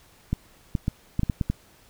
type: clicks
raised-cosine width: 5 ms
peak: -11 dBFS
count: 8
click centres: 0.33 / 0.752 / 0.881 / 1.194 / 1.233 / 1.298 / 1.412 / 1.5 s
effects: pink hiss -56 dBFS RMS until 1.89 s